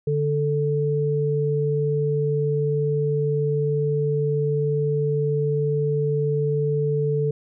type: tone pair together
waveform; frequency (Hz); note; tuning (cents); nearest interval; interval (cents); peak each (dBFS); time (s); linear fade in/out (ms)
sine; 146.32 / 440; D3 / A4; -6 / 0; octave + perfect fifth; 1906; -22; 0.07-7.31; 5
effects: none